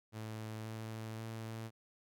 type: tone with pitch steps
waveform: sawtooth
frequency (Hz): 109.6 / 110.87 / 112.16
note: A2 / A2 / A2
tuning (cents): -6 / +14 / +34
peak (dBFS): -38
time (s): 0.12-1.71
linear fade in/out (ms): 50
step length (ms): 530
effects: none